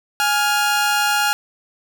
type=tone pair together; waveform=sawtooth; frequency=832.4 / 1406 Hz; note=G#5 / F6; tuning=+4 / +11 cents; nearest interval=major sixth; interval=907 cents; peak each=-15 dBFS; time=0.2-1.33 s; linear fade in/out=0 ms; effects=none